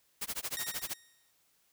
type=noise with tremolo; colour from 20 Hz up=white; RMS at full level=-35 dBFS; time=0.21-0.94 s; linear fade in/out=10 ms; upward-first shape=sine; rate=13 Hz; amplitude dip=100%
type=tone with exponential decay; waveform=10% pulse; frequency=1864.7 Hz; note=A#6; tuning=in tune; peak=-26 dBFS; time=0.57-1.31 s; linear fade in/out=0 ms; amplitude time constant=160 ms
effects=white hiss -71 dBFS RMS until 1.72 s